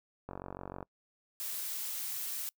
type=click train; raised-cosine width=1 ms; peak=-27 dBFS; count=26; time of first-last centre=0.29-0.828 s; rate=46.5 Hz
type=noise; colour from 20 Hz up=blue; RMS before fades=-38 dBFS; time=1.4-2.49 s; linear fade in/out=0 ms
effects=noise-tail reverb RT60 0.1 s tail -26 dB re dry